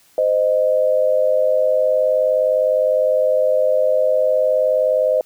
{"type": "tone pair together", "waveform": "sine", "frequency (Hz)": [517, 616.6], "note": ["C5", "D#5"], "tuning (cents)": [-21, -16], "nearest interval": "minor third", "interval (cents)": 305, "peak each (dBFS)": -16, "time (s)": [0.18, 5.21], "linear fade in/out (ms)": 2, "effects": ["white hiss -54 dBFS RMS until 5.25 s"]}